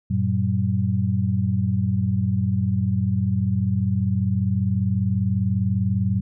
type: tone cluster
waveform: sine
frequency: 95.6 / 115.7 / 190.5 Hz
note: G2 / A#2 / G3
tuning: -43 / -13 / -49 cents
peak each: -23 dBFS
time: 0.1-6.21 s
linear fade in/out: 10 ms
effects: none